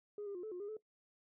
sine tone with pitch steps, 414.7 / 401.5 / 356.3 / 434.7 / 358.2 / 407.8 / 433 Hz, G#4 / G4 / F4 / A4 / F4 / G#4 / A4, -3 / +41 / +35 / -21 / +44 / -32 / -28 cents, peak -40 dBFS, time 0.18-0.768 s, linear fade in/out 2 ms, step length 84 ms, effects noise-tail reverb RT60 0.1 s tail -18 dB re dry + tanh soft clip ceiling -38 dBFS

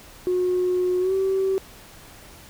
sine tone with pitch glide, 363 to 383.9 Hz, F#4 to G4, -33 to -36 cents, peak -18 dBFS, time 0.27-1.58 s, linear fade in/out 0 ms, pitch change +97 cents, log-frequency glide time 1-1.13 s, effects tanh soft clip ceiling -15 dBFS + pink hiss -46 dBFS RMS until 2.49 s

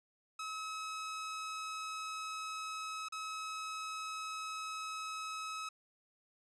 sawtooth tone with dropouts, 1284 Hz, E6, 46 cents flat, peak -36 dBFS, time 0.39-5.69 s, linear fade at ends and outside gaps 5 ms, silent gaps 3.086-3.122 s, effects resampled to 22050 Hz

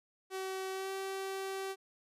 sawtooth tone with pitch glide, 380 to 386 Hz, F#4 to G4, +46 to -27 cents, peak -33 dBFS, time 0.3-1.76 s, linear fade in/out 50 ms, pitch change +27 cents, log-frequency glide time 0.71-0.91 s, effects resampled to 32000 Hz

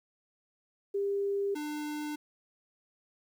sine / square tone pair in turn, 399.5 / 299.3 Hz, G4 / D4, +33 / +33 cents, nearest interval perfect fourth, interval 500 cents, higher first, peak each -28 / -35 dBFS, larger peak first, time 0.94-1.55 / 1.55-2.16 s, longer neither, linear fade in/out 10 ms, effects 11-bit

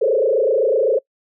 sine tone with frequency modulation, 490 Hz, B4, 14 cents flat, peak -13 dBFS, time 0.01-0.99 s, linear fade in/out 10 ms, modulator 27.9 Hz, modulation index 2.6, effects noise-tail reverb RT60 0.1 s tail -24 dB re dry

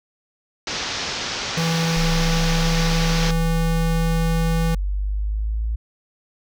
white low-pass noise, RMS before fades -27 dBFS, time 0.67-3.31 s, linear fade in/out 2 ms, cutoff 6100 Hz, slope 48 dB/octave
square tone, 164.81 Hz, E3, in tune, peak -20 dBFS, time 1.57-4.75 s, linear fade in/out 5 ms
sine exponential sweep, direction up, 30.05 to 56 Hz, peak -20 dBFS, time 1.96-5.76 s, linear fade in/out 10 ms
effects none

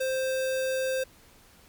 sine tone with sample-and-hold, 523.3 Hz, C5, in tune, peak -25 dBFS, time 0-1.04 s, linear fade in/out 10 ms, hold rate 2100 Hz, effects pink hiss -56 dBFS RMS until 1.68 s + MP3 96 kbps

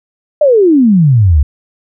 sine exponential sweep, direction down, 620 to 66.6 Hz, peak -4 dBFS, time 0.41-1.43 s, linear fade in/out 5 ms, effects none

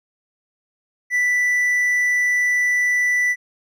triangle tone, 1975.5 Hz, B6, in tune, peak -14 dBFS, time 1.1-3.36 s, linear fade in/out 50 ms, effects none

